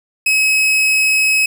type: tone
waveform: 40% pulse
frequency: 2559 Hz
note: D#7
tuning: 48 cents sharp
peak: -10 dBFS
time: 0.26-1.46 s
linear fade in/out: 5 ms
effects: none